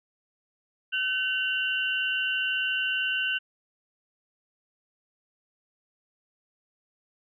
sine tone cluster, 1522 / 2771 / 3005 Hz, F#6 / F7 / F#7, +48 / -14 / +26 cents, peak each -29 / -28 / -32 dBFS, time 0.92-3.39 s, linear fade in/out 20 ms, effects none

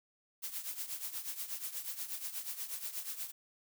blue noise with tremolo, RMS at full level -38 dBFS, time 0.42-3.32 s, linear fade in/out 20 ms, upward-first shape triangle, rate 8.3 Hz, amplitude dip 80%, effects none

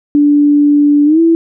sine tone with pitch glide, 291.4 to 330.9 Hz, D4 to E4, -13 to +7 cents, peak -5 dBFS, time 0.15-1.35 s, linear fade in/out 0 ms, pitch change +220 cents, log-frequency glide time 1.05-1.2 s, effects none

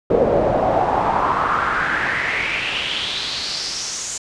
brown noise with band-pass filter sweep, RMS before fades -20 dBFS, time 0.1-4.18 s, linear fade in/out 5 ms, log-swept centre 470 to 7200 Hz, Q 4, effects resampled to 22050 Hz

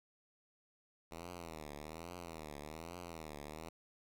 5% pulse tone with vibrato, 80.2 Hz, E2, 47 cents flat, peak -35 dBFS, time 1.11-3.69 s, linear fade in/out 5 ms, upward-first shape triangle, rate 1.2 Hz, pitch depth 190 cents each way, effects none

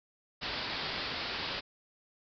white low-pass noise, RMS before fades -37 dBFS, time 0.41-1.61 s, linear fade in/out 20 ms, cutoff 5000 Hz, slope 96 dB/octave, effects none

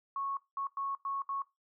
sine tone bursts at uneven times, 1102 Hz, C#6, 11 cents flat, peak -33 dBFS, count 5, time 0.16-0.37 / 0.57-0.67 / 0.77-0.95 / 1.05-1.22 / 1.29-1.42 s, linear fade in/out 2 ms, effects noise-tail reverb RT60 0.2 s tail -19 dB re dry

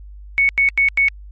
sine tone bursts, 2217 Hz, C#7, in tune, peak -11 dBFS, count 4, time 0.38-1.084 s, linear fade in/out 0 ms, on 110 ms, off 88 ms, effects added 50 Hz sine -34 dBFS peak until 1.31 s + MP3 32 kbps

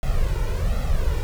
brown noise with flanger, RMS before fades -21 dBFS, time 0.03-1.23 s, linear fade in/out 0 ms, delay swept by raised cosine 1.5 to 2.13 ms, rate 1.3 Hz, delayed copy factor +0.8, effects none

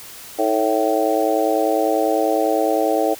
harmonic tone with a mistuned harmonic, 110 Hz, A2, in tune, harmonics 3 / 4 / 5 / 6 / 7, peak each -22 / -22 / -22 / -22 / -22 dBFS, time 0.38-3.15 s, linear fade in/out 20 ms, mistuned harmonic 3, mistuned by -55 cents, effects white hiss -38 dBFS RMS until 3.19 s

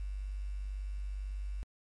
sine tone with quantisation, 49 Hz, G1, in tune, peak -35 dBFS, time 0-1.63 s, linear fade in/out 0 ms, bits 10, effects MP3 48 kbps

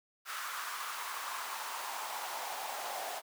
pink noise with high-pass filter sweep, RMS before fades -40 dBFS, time 0.25-3.22 s, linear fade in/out 50 ms, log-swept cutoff 1300 to 700 Hz, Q 3.5, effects none

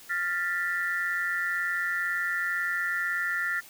sine tone cluster, 1395 / 1776 / 1954 Hz, F6 / A6 / B6, -2 / +16 / -19 cents, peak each -31 / -29 / -33 dBFS, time 0.09-3.61 s, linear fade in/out 20 ms, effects white hiss -50 dBFS RMS until 3.69 s

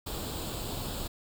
pink noise with comb filter, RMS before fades -36 dBFS, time 0.06-1.08 s, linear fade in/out 10 ms, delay 0.25 ms, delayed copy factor +0.65, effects none

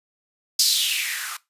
violet noise with band-pass filter sweep, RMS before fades -23 dBFS, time 0.59-1.37 s, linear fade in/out 5 ms, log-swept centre 5100 to 1200 Hz, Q 4.5, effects noise-tail reverb RT60 0.2 s tail -19 dB re dry + resampled to 32000 Hz

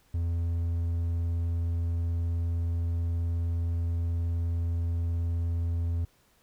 triangle tone with vibrato, 84.5 Hz, E2, 43 cents sharp, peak -24 dBFS, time 0.14-6.05 s, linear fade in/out 5 ms, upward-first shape triangle, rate 19 Hz, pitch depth 10 cents each way, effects pink hiss -65 dBFS RMS until 6.42 s

